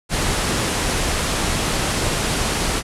pink low-pass noise, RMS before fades -21 dBFS, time 0.09-2.83 s, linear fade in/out 50 ms, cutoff 11000 Hz, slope 48 dB/octave, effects none

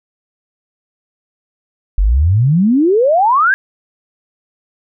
sine exponential sweep, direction up, 43.36 to 1661.2 Hz, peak -8 dBFS, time 1.98-3.54 s, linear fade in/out 0 ms, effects none

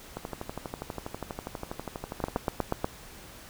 two click trains, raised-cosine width 1 ms, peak -20 / -12 dBFS, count 28 / 6, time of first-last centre 0.17-2.365 / 2.24-2.845 s, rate 12.3 / 8.27 Hz, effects pink hiss -48 dBFS RMS until 3.49 s

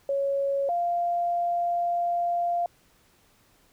sine tone pair in turn, 554.4 / 695.1 Hz, C#5 / F5, 0 / -8 cents, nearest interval major third, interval 392 cents, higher second, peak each -23 dBFS, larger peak neither, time 0.09-0.69 / 0.69-2.66 s, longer second, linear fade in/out 2 ms, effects pink hiss -62 dBFS RMS until 3.72 s

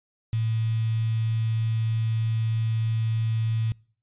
sine tone with quantisation, 112.1 Hz, A2, 33 cents sharp, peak -22 dBFS, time 0.33-3.72 s, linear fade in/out 0 ms, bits 7, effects noise-tail reverb RT60 0.5 s tail -26 dB re dry + resampled to 8000 Hz

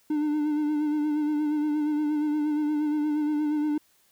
triangle tone with vibrato, 300 Hz, D4, 37 cents sharp, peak -21 dBFS, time 0.1-3.78 s, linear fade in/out 5 ms, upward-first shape sine, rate 8.5 Hz, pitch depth 35 cents each way, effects white hiss -64 dBFS RMS until 4.11 s

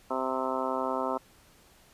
harmonic tone, 130.81 Hz, C3, in tune, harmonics 2 / 3 / 4 / 5 / 6 / 7 / 8 / 9 / 10, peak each -36 / -37 / -35 / -35 / -40 / -35 / -36 / -43 / -37 dBFS, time 0.1-1.18 s, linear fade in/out 10 ms, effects pink hiss -59 dBFS RMS until 1.93 s + resampled to 32000 Hz

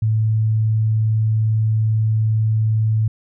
sine tone, 109.7 Hz, A2, 5 cents flat, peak -14 dBFS, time 0.02-3.08 s, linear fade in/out 5 ms, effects none

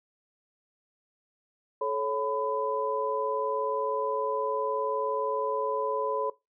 sine tone cluster, 431.7 / 551 / 1003 Hz, A4 / C#5 / B5, -33 / -11 / +26 cents, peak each -31 dBFS, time 1.81-6.3 s, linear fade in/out 5 ms, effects noise-tail reverb RT60 0.2 s tail -19 dB re dry

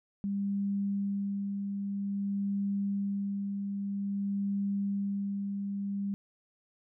sine tone with tremolo, 199.5 Hz, G3, 31 cents sharp, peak -28 dBFS, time 0.24-6.14 s, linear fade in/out 0 ms, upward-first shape sine, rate 0.51 Hz, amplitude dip 35%, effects none

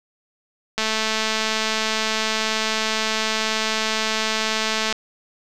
click train, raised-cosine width 0.2 ms, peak -5 dBFS, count 909, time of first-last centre 0.78-4.926 s, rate 219 Hz, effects none

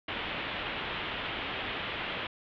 white low-pass noise, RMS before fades -36 dBFS, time 0.08-2.27 s, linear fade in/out 5 ms, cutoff 3400 Hz, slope 48 dB/octave, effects none

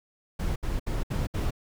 brown noise bursts, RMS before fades -28 dBFS, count 5, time 0.39-1.508 s, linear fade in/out 10 ms, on 170 ms, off 67 ms, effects none

